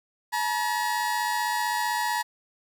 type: tone pair together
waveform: 30% pulse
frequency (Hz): 859.3 / 955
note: A5 / A#5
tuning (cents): -41 / +42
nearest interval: major second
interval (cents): 183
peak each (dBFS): -26 / -24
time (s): 0.32-2.23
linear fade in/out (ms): 20
effects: none